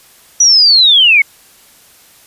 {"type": "linear sweep", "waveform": "sine", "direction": "down", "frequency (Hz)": [5920, 2148], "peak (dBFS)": -4, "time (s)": [0.4, 1.22], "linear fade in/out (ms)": 5, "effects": ["white hiss -44 dBFS RMS until 2.26 s", "resampled to 32000 Hz"]}